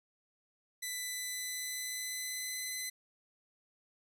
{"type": "tone with pitch glide", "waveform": "10% pulse", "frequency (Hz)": [1995, 2023], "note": ["B6", "B6"], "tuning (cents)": [17, 41], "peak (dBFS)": -28, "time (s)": [0.82, 2.9], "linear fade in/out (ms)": 10, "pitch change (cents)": 24, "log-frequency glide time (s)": [0.98, 2.7], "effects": []}